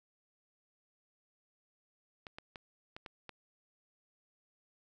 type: clicks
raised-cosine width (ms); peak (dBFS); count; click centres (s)
0.3; -29; 6; 2.268 / 2.385 / 2.558 / 2.965 / 3.062 / 3.293
effects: none